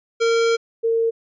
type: tone pair in turn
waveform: square / sine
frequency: 460 / 456.3 Hz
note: A#4 / A#4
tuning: -23 / -37 cents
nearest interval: unison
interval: 14 cents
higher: first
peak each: -16 dBFS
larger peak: neither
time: 0.2-0.57 / 0.83-1.11 s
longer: first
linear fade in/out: 20 ms
effects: resampled to 16000 Hz